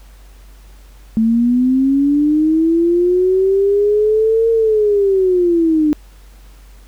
sine linear two-way sweep, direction up then down, 219.7 to 458.4 to 296.3 Hz, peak -10 dBFS, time 1.17-5.93 s, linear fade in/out 0 ms, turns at 4.5 s, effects added 48 Hz sine -38 dBFS peak until 6.87 s + pink hiss -50 dBFS RMS until 6.87 s

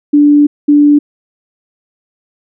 sine tone bursts at uneven times, 292.3 Hz, D4, 8 cents flat, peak -3 dBFS, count 2, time 0.13-0.47 / 0.68-0.99 s, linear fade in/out 10 ms, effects none

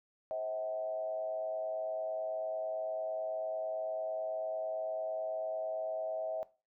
sine tone with frequency modulation, 642 Hz, E5, 46 cents flat, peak -34 dBFS, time 0.31-6.43 s, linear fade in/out 0 ms, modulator 109 Hz, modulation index 0.65, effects noise-tail reverb RT60 0.3 s tail -17 dB re dry

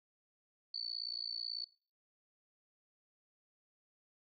sine tone with amplitude modulation, 4473 Hz, C#8, 15 cents sharp, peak -34 dBFS, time 0.74-1.65 s, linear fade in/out 5 ms, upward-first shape sine, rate 58.2 Hz, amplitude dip 100%, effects noise-tail reverb RT60 0.4 s tail -22 dB re dry

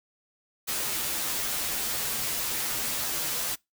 white noise with comb filter, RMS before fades -30 dBFS, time 0.67-3.56 s, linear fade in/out 20 ms, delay 11 ms, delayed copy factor -0.95, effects noise-tail reverb RT60 0.2 s tail -25 dB re dry

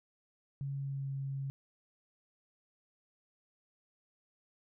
sine tone with pitch glide, 138.59 to 136.68 Hz, C#3 to C#3, 0 to -24 cents, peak -35 dBFS, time 0.61-1.5 s, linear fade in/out 0 ms, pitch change -24 cents, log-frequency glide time 0.74-1.11 s, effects none

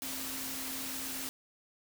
sine tone in noise, 264.7 Hz, C4, 20 cents sharp, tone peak -46 dBFS, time 0.02-1.29 s, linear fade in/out 0 ms, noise white, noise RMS -39 dBFS, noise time 0.02-1.29 s, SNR -10 dB, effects none

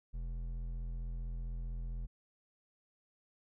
sine tone with hard clipping, 42.22 Hz, E1, 42 cents sharp, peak -39 dBFS, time 0.13-2.07 s, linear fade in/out 20 ms, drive 8 dB, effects none

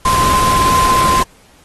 sine tone in noise, 1038 Hz, C6, 14 cents flat, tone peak -11 dBFS, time 0.05-1.23 s, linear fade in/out 5 ms, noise pink, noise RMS -18 dBFS, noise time 0.05-1.23 s, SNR +4 dB, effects pink hiss -48 dBFS RMS until 1.64 s + AAC 32 kbps

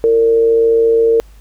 sine tone with amplitude modulation, 457.1 Hz, A#4, 34 cents flat, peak -6 dBFS, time 0.04-1.2 s, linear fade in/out 0 ms, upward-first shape sine, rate 121 Hz, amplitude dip 40%, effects added 50 Hz sine -38 dBFS peak until 1.4 s + pink hiss -51 dBFS RMS until 1.4 s

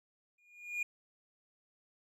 triangle tone with exponential growth, 2431 Hz, D#7, 41 cents flat, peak -29 dBFS, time 0.38-0.83 s, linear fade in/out 5 ms, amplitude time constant 96 ms, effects none

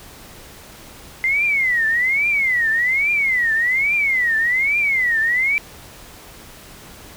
sine tone with vibrato, 2058 Hz, C7, 29 cents flat, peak -15 dBFS, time 1.24-5.58 s, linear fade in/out 0 ms, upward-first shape triangle, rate 1.2 Hz, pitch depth 280 cents each way, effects pink hiss -41 dBFS RMS until 7.16 s

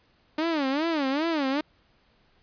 sawtooth tone with vibrato, 297.8 Hz, D4, 24 cents sharp, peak -20 dBFS, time 0.38-1.61 s, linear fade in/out 5 ms, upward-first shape sine, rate 2.5 Hz, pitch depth 210 cents each way, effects pink hiss -64 dBFS RMS until 2.42 s + resampled to 11025 Hz

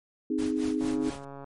sine chord, Ab major, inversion first, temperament equal, 261.6 / 311.1 / 415.3 Hz, C4 / Eb4 / Ab4, 0 / 0 / 0 cents, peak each -29 / -28 / -34 dBFS, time 0.3-1.1 s, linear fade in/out 5 ms
pink noise with tremolo, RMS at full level -40 dBFS, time 0.38-1.25 s, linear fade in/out 10 ms, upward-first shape sine, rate 4.5 Hz, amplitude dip 90%
click train, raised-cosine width 1 ms, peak -29 dBFS, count 89, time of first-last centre 0.81-1.443 s, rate 139 Hz
effects MP3 48 kbps

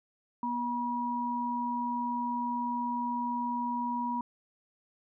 sine tone pair together, 242 / 963.5 Hz, B3 / B5, -35 / -43 cents, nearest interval 2 octaves, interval 2392 cents, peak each -34 / -31 dBFS, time 0.43-4.21 s, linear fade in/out 2 ms, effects none

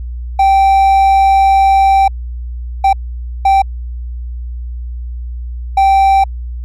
triangle tone bursts at uneven times, 780 Hz, G5, 9 cents flat, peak -4 dBFS, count 4, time 0.39-2.08 / 2.84-2.93 / 3.45-3.62 / 5.77-6.24 s, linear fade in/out 5 ms, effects added 60 Hz sine -20 dBFS peak until 6.64 s

